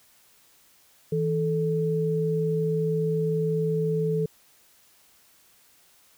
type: tone pair together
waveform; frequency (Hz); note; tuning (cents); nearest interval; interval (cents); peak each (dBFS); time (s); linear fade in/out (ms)
sine; 161.51 / 437.2; E3 / A4; -35 / -11; octave + perfect fourth; 1724; -25; 1.12-4.26; 5
effects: white hiss -59 dBFS RMS until 6.17 s